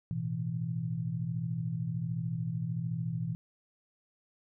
sine chord, A suspended second, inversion none, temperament equal, 110 / 123.47 / 164.81 Hz, A2 / B2 / E3, 0 / 0 / 0 cents, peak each -40 / -35 / -34 dBFS, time 0.11-3.35 s, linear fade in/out 0 ms, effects none

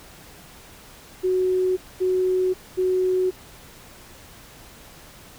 sine tone bursts, 370 Hz, F#4, in tune, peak -18 dBFS, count 3, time 1.23-3.31 s, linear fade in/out 20 ms, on 540 ms, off 230 ms, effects pink hiss -46 dBFS RMS until 5.38 s

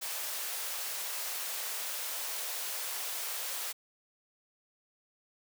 white high-pass noise, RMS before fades -37 dBFS, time 0.01-3.73 s, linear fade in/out 20 ms, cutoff 470 Hz, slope 24 dB/octave, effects none

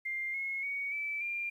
sine tone with pitch steps, 2100 / 2169 / 2240 / 2314 / 2390 Hz, C7 / C#7 / C#7 / D7 / D7, +6 / -38 / +18 / -26 / +30 cents, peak -33 dBFS, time 0.05-1.5 s, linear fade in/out 10 ms, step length 290 ms, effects 11-bit

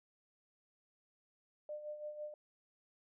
sine tone with tremolo, 600 Hz, D5, 37 cents sharp, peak -40 dBFS, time 1.69-2.34 s, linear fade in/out 2 ms, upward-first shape sine, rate 6 Hz, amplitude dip 60%, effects none

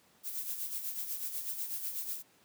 violet noise with tremolo, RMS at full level -36 dBFS, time 0.23-2.23 s, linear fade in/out 50 ms, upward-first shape sine, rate 8.1 Hz, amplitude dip 55%, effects pink hiss -65 dBFS RMS until 2.44 s + high-pass 150 Hz 12 dB/octave

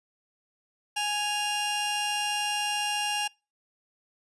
sawtooth tone pair together, 830.7 / 2794 Hz, G#5 / F7, 0 / 0 cents, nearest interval octave + major sixth, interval 2100 cents, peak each -26 dBFS, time 0.96-3.28 s, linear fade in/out 10 ms, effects noise-tail reverb RT60 0.3 s tail -26 dB re dry + resampled to 24000 Hz

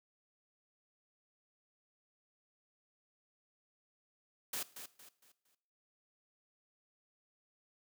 white noise with echo, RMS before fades -39 dBFS, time 4.53-4.63 s, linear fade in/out 5 ms, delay 230 ms, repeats 4, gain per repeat -9 dB, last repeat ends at 5.55 s, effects noise-tail reverb RT60 0.7 s tail -18 dB re dry + high-pass 150 Hz 12 dB/octave

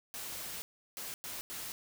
white noise bursts at uneven times, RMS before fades -42 dBFS, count 4, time 0.14-0.62 / 0.97-1.14 / 1.24-1.41 / 1.5-1.72 s, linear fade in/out 0 ms, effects none

